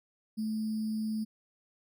sine tone with sample-and-hold, 217.7 Hz, A3, 18 cents flat, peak -30 dBFS, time 0.37-1.25 s, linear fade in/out 20 ms, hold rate 4900 Hz, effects none

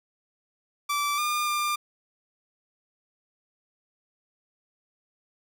sawtooth tone with pitch steps, 1163 / 1206 / 1196 Hz, D6 / D6 / D6, -17 / +46 / +31 cents, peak -21 dBFS, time 0.89-1.76 s, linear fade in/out 10 ms, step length 290 ms, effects none

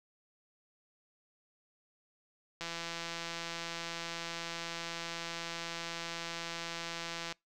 click train, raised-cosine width 0.2 ms, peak -22 dBFS, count 793, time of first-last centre 2.61-7.324 s, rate 168 Hz, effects noise-tail reverb RT60 0.2 s tail -26 dB re dry

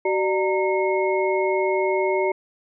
sine tone cluster, 378.6 / 597 / 920 / 2166 Hz, F#4 / D5 / A#5 / C#7, +40 / +28 / -23 / -41 cents, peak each -21 / -25 / -26 / -29 dBFS, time 0.05-2.32 s, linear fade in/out 5 ms, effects none

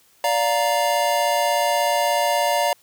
square chord, Bb major, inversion first, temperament just, 582.7 / 699.2 / 932.3 Hz, D5 / F5 / Bb5, -14 / +2 / 0 cents, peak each -23 dBFS, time 0.24-2.73 s, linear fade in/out 2 ms, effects white hiss -57 dBFS RMS until 2.82 s

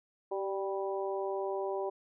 harmonic tone with a mistuned harmonic, 196 Hz, G3, in tune, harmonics 2 / 3 / 4 / 5, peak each -34 / -38 / -40 / -42 dBFS, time 0.31-1.9 s, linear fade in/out 10 ms, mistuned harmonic 2, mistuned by -19 cents, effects none

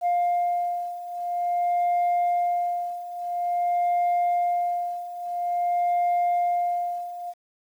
sine beating tone pair, 703 / 703.49 Hz, F5 / F5, +11 / +12 cents, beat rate 0.49 Hz, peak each -25 / -22 dBFS, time 0.01-7.34 s, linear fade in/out 50 ms, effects tanh soft clip ceiling -18 dBFS + 9-bit

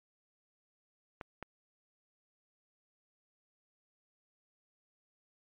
clicks, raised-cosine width 0.5 ms, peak -26 dBFS, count 2, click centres 1.212 / 1.427 s, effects MP3 64 kbps

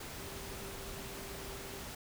sine tone in noise, 392 Hz, G4, in tune, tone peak -50 dBFS, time 0.19-1.81 s, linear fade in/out 5 ms, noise pink, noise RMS -45 dBFS, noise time 0-1.95 s, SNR -8 dB, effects none

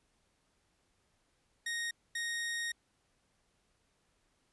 sawtooth tone bursts at uneven times, 1865 Hz, A#6, in tune, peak -31 dBFS, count 2, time 1.66-1.91 / 2.15-2.72 s, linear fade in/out 5 ms, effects pink hiss -75 dBFS RMS until 4.52 s + resampled to 24000 Hz

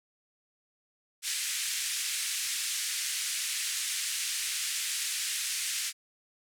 white band-pass noise, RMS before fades -33 dBFS, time 1.22-5.93 s, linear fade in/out 50 ms, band 1800 to 10000 Hz, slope 24 dB/octave, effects none

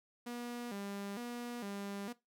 sawtooth tone with vibrato, 219.4 Hz, A3, 5 cents flat, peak -37 dBFS, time 0.26-2.13 s, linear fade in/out 10 ms, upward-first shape square, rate 1.1 Hz, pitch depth 160 cents each way, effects noise-tail reverb RT60 0.2 s tail -18 dB re dry

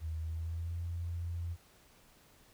sine tone with pitch glide, 79.8 to 85.53 Hz, D#2 to F2, +44 to -36 cents, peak -35 dBFS, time 0-1.57 s, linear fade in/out 50 ms, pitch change +120 cents, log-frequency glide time 0.21-0.81 s, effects pink hiss -63 dBFS RMS until 2.53 s

